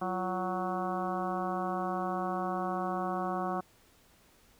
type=harmonic tone with a mistuned harmonic; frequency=185 Hz; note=F#3; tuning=in tune; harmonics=1 / 2 / 3 / 4 / 5 / 6 / 7 / 8; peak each=-37 / -38 / -41 / -35 / -44 / -38 / -42 / -48 dBFS; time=0.01-3.61 s; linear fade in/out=10 ms; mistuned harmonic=2; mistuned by=-89 cents; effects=pink hiss -63 dBFS RMS until 4.59 s